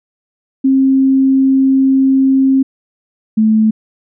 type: tone pair in turn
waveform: sine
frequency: 267.2 / 218.2 Hz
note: C4 / A3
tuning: +36 / -14 cents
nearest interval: major third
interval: 350 cents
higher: first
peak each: -7 dBFS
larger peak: neither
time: 0.64-2.63 / 3.37-3.71 s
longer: first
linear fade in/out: 10 ms
effects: none